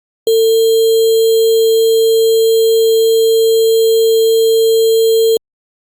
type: tone with sample-and-hold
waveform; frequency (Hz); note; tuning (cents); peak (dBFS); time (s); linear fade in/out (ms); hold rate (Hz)
sine; 449.6; A4; +37; -7; 0.27-5.37; 2; 3675
effects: Opus 48 kbps